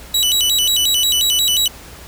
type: tone with vibrato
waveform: sawtooth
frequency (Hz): 3400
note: G#7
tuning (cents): +40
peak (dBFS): -10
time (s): 0.14-1.68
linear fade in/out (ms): 5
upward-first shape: square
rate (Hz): 5.6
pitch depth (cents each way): 230
effects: added 60 Hz sine -40 dBFS peak until 2.07 s + pink hiss -38 dBFS RMS until 2.07 s